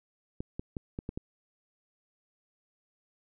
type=clicks; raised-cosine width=3 ms; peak=-22 dBFS; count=6; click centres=0.405 / 0.595 / 0.768 / 0.989 / 1.091 / 1.175 s; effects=none

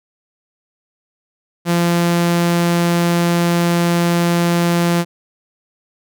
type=tone; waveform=sawtooth; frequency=171.9 Hz; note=F3; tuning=27 cents flat; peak=-9 dBFS; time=1.65-5.05 s; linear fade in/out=50 ms; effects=none

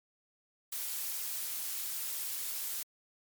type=noise; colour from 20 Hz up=blue; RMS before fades=-37 dBFS; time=0.72-2.83 s; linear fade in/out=5 ms; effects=MP3 96 kbps

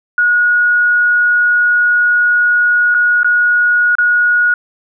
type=tone with dropouts; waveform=sine; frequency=1450 Hz; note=F#6; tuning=35 cents flat; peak=-8 dBFS; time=0.18-4.54 s; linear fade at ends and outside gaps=2 ms; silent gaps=2.943-2.947 / 3.232-3.245 / 3.953-3.984 s; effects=none

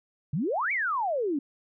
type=exponential two-way sweep; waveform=sine; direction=up then down; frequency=130.2 to 2349 to 265.4 Hz; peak=-25 dBFS; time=0.33-1.39 s; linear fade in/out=5 ms; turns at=0.72 s; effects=none

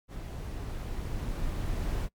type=noise with level ramp; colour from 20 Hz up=brown; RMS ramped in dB=-38 to -30 dBFS; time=0.08-2.09 s; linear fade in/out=50 ms; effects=noise-tail reverb RT60 0.1 s tail -24 dB re dry + MP3 96 kbps

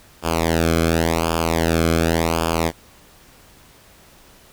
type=tone with flanger; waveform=sawtooth; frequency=82.41 Hz; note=E2; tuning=in tune; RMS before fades=-19 dBFS; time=0.22-2.72 s; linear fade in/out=50 ms; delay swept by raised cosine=0.5 to 1.09 ms; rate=0.9 Hz; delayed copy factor=-0.9; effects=pink hiss -49 dBFS RMS until 4.52 s

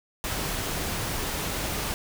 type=noise; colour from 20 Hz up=pink; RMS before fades=-30 dBFS; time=0.24-1.94 s; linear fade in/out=0 ms; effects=none

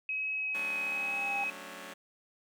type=tone with vibrato; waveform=sine; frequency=2545 Hz; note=D#7; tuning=39 cents sharp; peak=-31 dBFS; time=0.09-1.5 s; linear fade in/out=2 ms; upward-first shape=triangle; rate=1.1 Hz; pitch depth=10 cents each way
type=tone with exponential growth; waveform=sine; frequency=803 Hz; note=G5; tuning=41 cents sharp; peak=-32 dBFS; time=0.24-1.44 s; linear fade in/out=2 ms; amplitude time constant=260 ms
type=chord; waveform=5% pulse; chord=D major seventh; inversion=first; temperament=just; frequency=183.54 / 220.2 / 275.3 / 293.7 Hz; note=F#3 / A3 / C#4 / D4; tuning=-14 / +2 / -12 / 0 cents; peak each=-38 dBFS; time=0.54-1.94 s; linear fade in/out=10 ms
effects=none

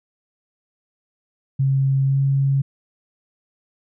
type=tone with pitch glide; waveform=sine; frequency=135.5 to 137.23 Hz; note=C#3 to C#3; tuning=-39 to -17 cents; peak=-15 dBFS; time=1.59-2.62 s; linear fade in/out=10 ms; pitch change=+22 cents; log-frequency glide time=2.05-2.19 s; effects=none

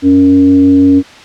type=tone with frequency modulation; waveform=sine; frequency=279 Hz; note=C#4; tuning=11 cents sharp; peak=-3 dBFS; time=0.02-1.03 s; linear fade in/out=50 ms; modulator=188 Hz; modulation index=0.33; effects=white hiss -34 dBFS RMS until 1.24 s + low-pass 4000 Hz 12 dB/octave

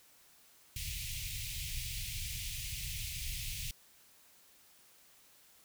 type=band-stop noise; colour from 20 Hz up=pink; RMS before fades=-40 dBFS; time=0.76-3.71 s; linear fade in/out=2 ms; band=140 to 2200 Hz; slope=48 dB/octave; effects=white hiss -63 dBFS RMS until 5.64 s

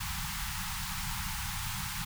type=band-stop noise; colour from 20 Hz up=pink; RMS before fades=-36 dBFS; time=0-2.05 s; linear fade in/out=10 ms; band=200 to 800 Hz; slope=96 dB/octave; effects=none

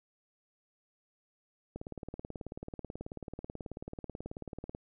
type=click train; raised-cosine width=2 ms; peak=-27 dBFS; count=56; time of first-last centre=1.76-4.749 s; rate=18.4 Hz; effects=none

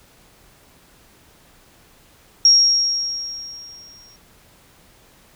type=tone with exponential decay; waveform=sine; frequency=5588 Hz; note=F8; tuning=in tune; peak=-7 dBFS; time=2.45-4.16 s; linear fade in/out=2 ms; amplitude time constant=370 ms; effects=pink hiss -52 dBFS RMS until 5.35 s

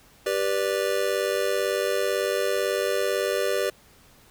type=chord; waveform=square; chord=G major; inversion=none; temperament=just; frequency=392 / 490 / 588 Hz; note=G4 / B4 / D5; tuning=0 / -14 / +2 cents; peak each=-28 dBFS; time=0.26-3.7 s; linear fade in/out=5 ms; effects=pink hiss -55 dBFS RMS until 4.3 s

